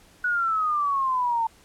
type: exponential sweep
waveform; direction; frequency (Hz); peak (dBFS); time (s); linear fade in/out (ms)
sine; down; 1476 to 896; -21; 0.24-1.47; 5
effects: pink hiss -55 dBFS RMS until 1.64 s + low-pass 12000 Hz 12 dB/octave